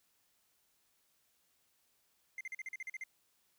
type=tone bursts; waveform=triangle; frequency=2088 Hz; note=C7; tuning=4 cents flat; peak=-38 dBFS; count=10; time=2.38-3.038 s; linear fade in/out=2 ms; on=28 ms; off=42 ms; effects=white hiss -75 dBFS RMS until 3.58 s